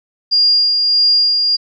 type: tone with tremolo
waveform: sine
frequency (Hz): 4820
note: D8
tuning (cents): +44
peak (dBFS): -8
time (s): 0.31-1.57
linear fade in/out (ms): 20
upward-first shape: sine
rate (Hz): 1.6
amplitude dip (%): 35
effects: none